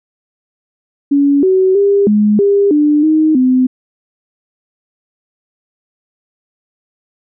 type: tone with pitch steps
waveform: sine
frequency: 282.7 / 376.5 / 400.8 / 209.6 / 401.6 / 297.3 / 312.2 / 255.8 Hz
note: C#4 / F#4 / G4 / G#3 / G4 / D4 / D#4 / C4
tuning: +34 / +30 / +38 / +16 / +42 / +21 / +6 / -39 cents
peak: -7 dBFS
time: 1.11-3.67 s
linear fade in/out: 10 ms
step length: 320 ms
effects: none